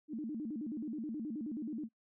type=tone with vibrato; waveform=sine; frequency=261.6 Hz; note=C4; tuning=in tune; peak=-37 dBFS; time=0.08-1.89 s; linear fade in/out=50 ms; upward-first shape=square; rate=9.4 Hz; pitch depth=260 cents each way; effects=noise-tail reverb RT60 0.1 s tail -26 dB re dry